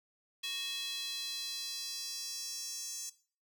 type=tone with high-pass filter sweep; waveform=square; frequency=370 Hz; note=F#4; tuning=in tune; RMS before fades=-40 dBFS; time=0.43-3.1 s; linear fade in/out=10 ms; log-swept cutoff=3200 to 6400 Hz; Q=3.4; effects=noise-tail reverb RT60 0.4 s tail -17 dB re dry